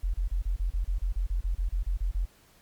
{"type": "tone bursts", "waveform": "sine", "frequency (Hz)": 43.65, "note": "F1", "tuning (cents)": 0, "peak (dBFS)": -24, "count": 16, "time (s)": [0.03, 2.255], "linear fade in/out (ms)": 10, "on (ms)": 110, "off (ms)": 31, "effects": ["pink hiss -60 dBFS RMS until 2.61 s", "MP3 96 kbps"]}